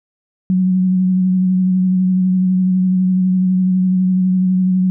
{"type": "tone with vibrato", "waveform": "sine", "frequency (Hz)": 185, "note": "F#3", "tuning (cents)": 0, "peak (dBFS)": -11, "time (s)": [0.5, 4.9], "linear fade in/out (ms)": 0, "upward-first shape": "sine", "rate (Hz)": 12, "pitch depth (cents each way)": 22, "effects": []}